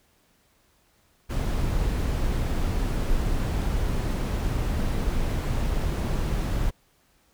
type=noise; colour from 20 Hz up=brown; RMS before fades=-25 dBFS; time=1.29-6.71 s; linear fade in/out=20 ms; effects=pink hiss -64 dBFS RMS until 7.33 s